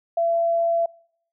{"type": "tone", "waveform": "sine", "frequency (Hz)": 674, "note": "E5", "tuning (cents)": 38, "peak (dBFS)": -18, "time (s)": [0.17, 0.86], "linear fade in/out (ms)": 5, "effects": ["noise-tail reverb RT60 0.7 s tail -26 dB re dry"]}